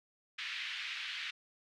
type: band-pass noise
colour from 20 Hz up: white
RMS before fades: -41 dBFS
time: 0.38-1.31 s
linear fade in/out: 10 ms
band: 1700 to 3400 Hz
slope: 24 dB/octave
effects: none